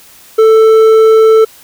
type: tone with hard clipping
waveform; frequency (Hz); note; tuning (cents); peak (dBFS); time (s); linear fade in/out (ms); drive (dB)
triangle; 441.9; A4; +7; -4; 0.38-1.45; 10; 9
effects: white hiss -39 dBFS RMS until 1.63 s